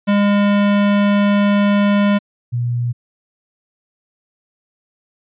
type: tone pair in turn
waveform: square / sine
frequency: 203.3 / 120.63 Hz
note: G#3 / B2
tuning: -37 / -40 cents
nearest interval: major sixth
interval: 903 cents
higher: first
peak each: -12 / -16 dBFS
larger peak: first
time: 0.07-2.19 / 2.52-2.93 s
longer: first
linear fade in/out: 20 ms
effects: resampled to 8000 Hz